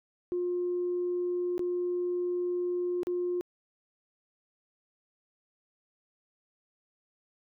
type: tone with dropouts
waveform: sine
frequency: 355.4 Hz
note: F4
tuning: 30 cents sharp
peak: -27 dBFS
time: 0.32-3.41 s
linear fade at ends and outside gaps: 0 ms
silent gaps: 1.58-1.593 / 3.032-3.07 s
effects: tanh soft clip ceiling -23 dBFS